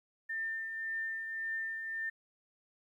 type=tone with tremolo; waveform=sine; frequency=1798 Hz; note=A6; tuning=37 cents sharp; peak=-33 dBFS; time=0.29-2.1 s; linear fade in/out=10 ms; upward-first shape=triangle; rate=1.8 Hz; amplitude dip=45%; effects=12-bit